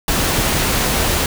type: noise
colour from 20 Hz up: pink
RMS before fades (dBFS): -17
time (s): 0.08-1.26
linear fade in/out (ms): 2
effects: none